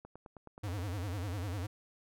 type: click train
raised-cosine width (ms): 1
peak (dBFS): -35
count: 8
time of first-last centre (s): 0.05-0.791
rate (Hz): 9.45
type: tone with vibrato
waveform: square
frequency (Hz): 95.3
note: G2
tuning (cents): -48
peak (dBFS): -36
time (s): 0.63-1.67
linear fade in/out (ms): 10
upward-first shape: sine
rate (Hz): 10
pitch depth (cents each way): 190
effects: none